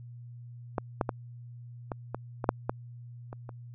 clicks, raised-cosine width 1 ms, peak -14 / -12 / -15 / -19 / -19 / -18 / -7 / -14 / -27 / -28 dBFS, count 10, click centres 0.782 / 1.012 / 1.092 / 1.918 / 2.146 / 2.442 / 2.491 / 2.695 / 3.329 / 3.492 s, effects added 120 Hz sine -43 dBFS peak until 3.74 s

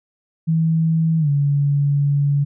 sine tone with pitch glide, 162 to 142.67 Hz, E3 to D3, -30 to -50 cents, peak -14 dBFS, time 0.47-2.45 s, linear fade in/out 20 ms, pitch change -220 cents, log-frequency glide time 1.19-1.29 s, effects none

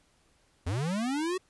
square linear sweep, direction up, 77.78 to 381.3 Hz, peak -29 dBFS, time 0.66-1.38 s, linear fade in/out 10 ms, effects pink hiss -67 dBFS RMS until 1.49 s + resampled to 24000 Hz

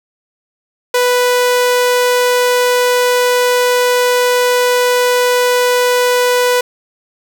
sawtooth tone, 493.9 Hz, B4, in tune, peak -6 dBFS, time 0.94-6.61 s, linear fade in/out 5 ms, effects 7-bit

